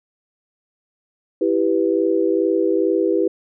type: chord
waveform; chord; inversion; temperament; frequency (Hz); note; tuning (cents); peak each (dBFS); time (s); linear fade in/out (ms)
sine; E minor; none; equal; 329.6 / 392 / 493.9; E4 / G4 / B4; 0 / 0 / 0; -19 / -19 / -21; 1.41-3.28; 5
effects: none